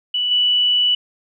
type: tone with level steps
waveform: sine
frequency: 2960 Hz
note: F#7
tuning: in tune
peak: -17 / -13 dBFS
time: 0.14-0.95 s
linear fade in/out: 5 ms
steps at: 0.31 s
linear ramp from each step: 5 ms
effects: none